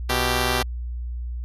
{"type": "tone pair together", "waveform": "5% pulse", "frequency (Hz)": [123.47, 392], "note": ["B2", "G4"], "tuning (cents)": [0, 0], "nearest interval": "octave + minor sixth", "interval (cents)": 2000, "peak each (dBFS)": -12, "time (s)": [0.09, 0.63], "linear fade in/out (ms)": 10, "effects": ["added 60 Hz sine -27 dBFS peak until 1.44 s", "resampled to 32000 Hz"]}